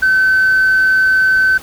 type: tone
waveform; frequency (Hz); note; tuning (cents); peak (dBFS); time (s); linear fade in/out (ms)
sine; 1529; G6; -44; -7; 0.02-1.58; 10
effects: tanh soft clip ceiling -6 dBFS + pink hiss -35 dBFS RMS until 1.62 s